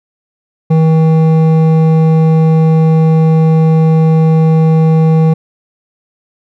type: tone with hard clipping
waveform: sine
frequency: 160 Hz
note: D#3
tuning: 49 cents sharp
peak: -7 dBFS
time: 0.7-5.34 s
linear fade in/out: 10 ms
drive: 10 dB
effects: none